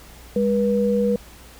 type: tone pair together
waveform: sine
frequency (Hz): 203.7 / 483.9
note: G#3 / B4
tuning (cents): -33 / -35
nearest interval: octave + minor third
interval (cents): 1498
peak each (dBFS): -20 / -19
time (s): 0.36-1.16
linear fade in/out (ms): 2
effects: added 59 Hz sine -45 dBFS peak until 1.59 s + pink hiss -46 dBFS RMS until 1.59 s